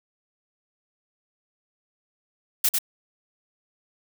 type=noise with echo; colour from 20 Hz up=blue; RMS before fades=-20 dBFS; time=2.64-2.69 s; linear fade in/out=5 ms; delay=97 ms; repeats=1; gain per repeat=-3 dB; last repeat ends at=2.787 s; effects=none